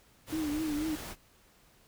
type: noise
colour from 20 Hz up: pink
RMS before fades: -42 dBFS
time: 0.26-1.16 s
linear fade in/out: 50 ms
type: tone with vibrato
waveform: sine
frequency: 305.1 Hz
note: D#4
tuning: 34 cents flat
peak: -30 dBFS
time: 0.32-0.96 s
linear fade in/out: 10 ms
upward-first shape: triangle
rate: 4.1 Hz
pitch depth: 97 cents each way
effects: pink hiss -63 dBFS RMS until 1.87 s